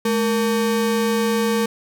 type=ring-modulated tone; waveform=square; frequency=339.2 Hz; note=E4; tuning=50 cents sharp; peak=-15 dBFS; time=0.05-1.66 s; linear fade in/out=5 ms; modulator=126 Hz; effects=none